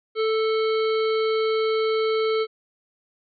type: harmonic tone with a mistuned harmonic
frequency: 440 Hz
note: A4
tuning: in tune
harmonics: 1 / 3 / 5 / 7 / 9 / 10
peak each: -20 / -30 / -34 / -37 / -39 / -40 dBFS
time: 0.15-2.47 s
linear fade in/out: 50 ms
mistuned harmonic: 7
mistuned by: +33 cents
effects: none